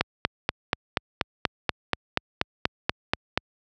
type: click train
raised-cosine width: 0.3 ms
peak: -4 dBFS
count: 15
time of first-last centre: 0.01-3.375 s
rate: 4.16 Hz
effects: high-pass 60 Hz 12 dB/octave